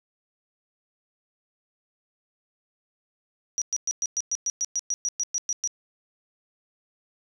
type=tone bursts; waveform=sine; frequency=5800 Hz; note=F#8; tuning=35 cents flat; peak=-23 dBFS; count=15; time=3.58-5.675 s; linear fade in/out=0 ms; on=37 ms; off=110 ms; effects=none